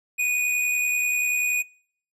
square tone with amplitude modulation, 2473 Hz, D#7, 11 cents flat, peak -20 dBFS, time 0.18-1.63 s, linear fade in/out 20 ms, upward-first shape sine, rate 70.4 Hz, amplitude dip 35%, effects noise-tail reverb RT60 0.6 s tail -26 dB re dry + resampled to 32000 Hz

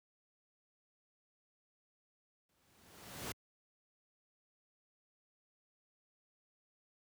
pink noise with exponential growth, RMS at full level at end -40 dBFS, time 2.49-3.32 s, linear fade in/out 2 ms, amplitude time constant 180 ms, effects high-pass 80 Hz 12 dB/octave

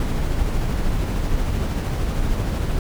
brown noise with tremolo, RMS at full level -20 dBFS, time 0-2.79 s, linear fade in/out 2 ms, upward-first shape sine, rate 13 Hz, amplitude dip 25%, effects none

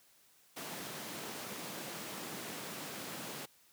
pink high-pass noise, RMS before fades -44 dBFS, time 0.56-3.46 s, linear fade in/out 10 ms, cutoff 150 Hz, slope 24 dB/octave, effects white hiss -66 dBFS RMS until 3.72 s + high-pass 60 Hz 12 dB/octave

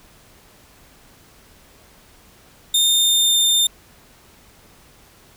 sawtooth tone with pitch glide, 3637 to 3612 Hz, A#7 to A7, -43 to +45 cents, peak -11 dBFS, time 2.74-3.67 s, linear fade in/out 5 ms, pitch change -12 cents, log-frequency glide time 2.87-3.37 s, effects pink hiss -50 dBFS RMS until 5.36 s

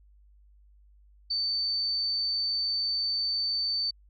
sine tone, 4553 Hz, C#8, 45 cents sharp, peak -26 dBFS, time 1.3-3.91 s, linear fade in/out 10 ms, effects added 50 Hz sine -55 dBFS peak until 4.09 s

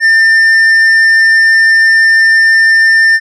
sine tone with tanh clipping, 1797 Hz, A6, 36 cents sharp, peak -5 dBFS, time 0-3.2 s, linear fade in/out 50 ms, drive 6 dB, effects none

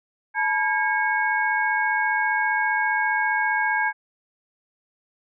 sine tone cluster, 865 / 960 / 1625 / 2206 Hz, A5 / B5 / G#6 / C#7, -30 / -49 / -38 / -9 cents, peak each -25 / -30 / -22 / -29 dBFS, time 0.34-3.93 s, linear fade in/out 50 ms, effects none

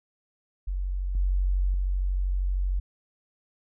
sine tone with level steps, 46.42 Hz, F#1, 6 cents sharp, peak -26 / -21 / -23 dBFS, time 0.67-2.8 s, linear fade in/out 10 ms, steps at 1.15 / 1.74 s, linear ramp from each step 2 ms, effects none

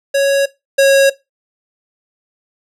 square tone pair in turn, 554.4 / 548.3 Hz, C#5 / C#5, 0 / -19 cents, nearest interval unison, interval 19 cents, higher first, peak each -11 / -7 dBFS, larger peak second, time 0.14-0.46 / 0.78-1.1 s, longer neither, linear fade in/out 10 ms, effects noise-tail reverb RT60 0.2 s tail -18 dB re dry + low-pass 12000 Hz 12 dB/octave

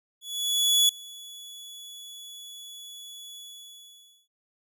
sawtooth tone with ADSR envelope, 3402 Hz, G#7, 41 cents sharp, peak -14 dBFS, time 0.21-4.28 s, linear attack 680 ms, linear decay 3 ms, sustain -24 dB, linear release 910 ms, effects none

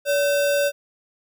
sine tone with sample-and-hold, 571 Hz, D5, 49 cents flat, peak -17 dBFS, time 0.05-0.72 s, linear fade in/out 50 ms, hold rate 2100 Hz, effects none

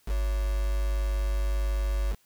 sine tone with quantisation, 50.7 Hz, G#1, 41 cents flat, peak -24 dBFS, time 0.06-2.16 s, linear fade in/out 50 ms, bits 6, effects white hiss -65 dBFS RMS until 2.25 s

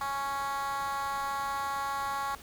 10% pulse tone with high-pass filter, 277.2 Hz, C#4, in tune, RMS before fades -33 dBFS, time 0.01-2.35 s, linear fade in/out 2 ms, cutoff 960 Hz, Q 7.5, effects pink hiss -50 dBFS RMS until 2.42 s

